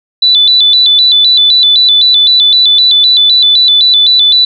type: tone with vibrato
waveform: sine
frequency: 3725 Hz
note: A#7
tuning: 2 cents flat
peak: -3 dBFS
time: 0.22-4.45 s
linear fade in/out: 5 ms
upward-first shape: square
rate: 3.9 Hz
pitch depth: 110 cents each way
effects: none